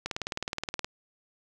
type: click train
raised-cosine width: 0.2 ms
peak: -14 dBFS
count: 16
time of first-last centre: 0.06-0.845 s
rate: 19.1 Hz
effects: none